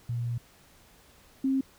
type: tone pair in turn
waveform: sine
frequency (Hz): 119.1 / 267.4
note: A#2 / C4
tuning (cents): +38 / +38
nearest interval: octave + major second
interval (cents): 1400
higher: second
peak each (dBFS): -28 / -23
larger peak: second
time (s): 0.09-0.38 / 1.44-1.61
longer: first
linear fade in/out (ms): 5
effects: pink hiss -58 dBFS RMS until 1.78 s